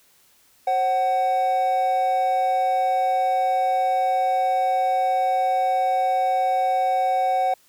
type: tone pair together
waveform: triangle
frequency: 533.1 / 750 Hz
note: C5 / F#5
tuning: +32 / +23 cents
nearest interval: tritone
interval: 591 cents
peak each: -24 / -17 dBFS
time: 0.67-7.54 s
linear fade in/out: 5 ms
effects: white hiss -58 dBFS RMS until 7.68 s